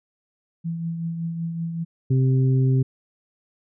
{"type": "tone with tremolo", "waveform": "sine", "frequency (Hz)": 166.4, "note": "E3", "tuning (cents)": 17, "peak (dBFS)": -23, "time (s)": [0.64, 1.85], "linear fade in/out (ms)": 20, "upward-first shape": "triangle", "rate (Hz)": 5.3, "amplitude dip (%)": 45}
{"type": "harmonic tone", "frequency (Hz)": 131.1, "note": "C3", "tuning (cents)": 4, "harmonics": [1, 2, 3], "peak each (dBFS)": [-16, -27, -30], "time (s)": [2.1, 2.83], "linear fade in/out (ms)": 10}
{"effects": []}